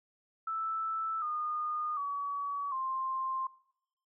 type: tone with pitch steps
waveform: sine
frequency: 1318.5 / 1223.1 / 1134.6 / 1052.6 Hz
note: E6 / D#6 / C#6 / C6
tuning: 0 / -30 / +40 / +10 cents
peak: -32 dBFS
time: 0.47-3.47 s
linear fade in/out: 5 ms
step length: 750 ms
effects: noise-tail reverb RT60 0.7 s tail -19 dB re dry